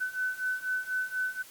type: beating tone pair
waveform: sine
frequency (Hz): 1507 / 1511.1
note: F#6 / F#6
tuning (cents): +31 / +36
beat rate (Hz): 4.1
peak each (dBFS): -33 / -31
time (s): 0-1.43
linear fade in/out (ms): 20
effects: white hiss -51 dBFS RMS until 1.5 s + MP3 96 kbps